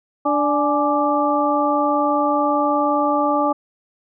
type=harmonic tone with a mistuned harmonic; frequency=293.7 Hz; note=D4; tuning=in tune; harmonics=1 / 2 / 3 / 4; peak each=-21 / -21 / -21 / -21 dBFS; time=0.25-3.53 s; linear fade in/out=10 ms; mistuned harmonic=3; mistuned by=-75 cents; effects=none